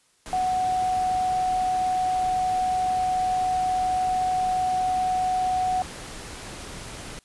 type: tone in noise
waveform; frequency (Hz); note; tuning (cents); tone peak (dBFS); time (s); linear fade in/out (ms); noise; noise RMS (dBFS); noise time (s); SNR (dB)
sine; 740; F#5; 0; -21; 0.33-5.82; 0; pink; -38; 0.26-7.19; +14
effects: white hiss -63 dBFS RMS until 7.24 s + resampled to 24000 Hz